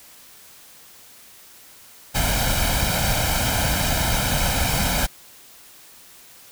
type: noise with comb filter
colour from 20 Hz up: pink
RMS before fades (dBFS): -21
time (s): 2.14-5.07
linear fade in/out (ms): 20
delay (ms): 1.3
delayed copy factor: +0.7
effects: white hiss -47 dBFS RMS until 6.51 s